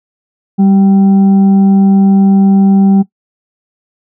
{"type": "tone with frequency modulation", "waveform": "sine", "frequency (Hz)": 196, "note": "G3", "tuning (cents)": 0, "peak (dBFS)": -4, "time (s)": [0.58, 3.03], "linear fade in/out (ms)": 20, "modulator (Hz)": 582, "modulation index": 0.26, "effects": ["noise-tail reverb RT60 0.1 s tail -18 dB re dry"]}